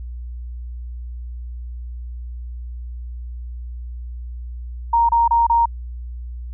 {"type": "tone bursts", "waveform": "sine", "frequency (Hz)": 932.3, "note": "A#5", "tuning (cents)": 0, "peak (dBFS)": -12, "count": 4, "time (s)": [4.93, 5.657], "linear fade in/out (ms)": 5, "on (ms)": 160, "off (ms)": 29, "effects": ["added 60 Hz sine -28 dBFS peak until 6.53 s"]}